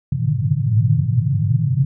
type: band-pass noise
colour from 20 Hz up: pink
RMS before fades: -17 dBFS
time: 0.12-1.85 s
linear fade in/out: 5 ms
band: 100 to 160 Hz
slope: 96 dB/octave
effects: none